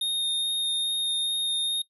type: tone with vibrato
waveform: square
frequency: 3688 Hz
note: A#7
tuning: 19 cents flat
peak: -25 dBFS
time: 0.01-1.82 s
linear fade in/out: 5 ms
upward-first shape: sine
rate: 2.4 Hz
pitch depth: 9 cents each way
effects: noise-tail reverb RT60 0.1 s tail -21 dB re dry